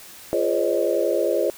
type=tone cluster; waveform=sine; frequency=345.1 / 417.2 / 512 / 562 / 622 Hz; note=F4 / G#4 / C5 / C#5 / D#5; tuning=-21 / +8 / -38 / +24 / -1 cents; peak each=-25 dBFS; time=0.33-1.5 s; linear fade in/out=0 ms; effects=white hiss -43 dBFS RMS until 1.57 s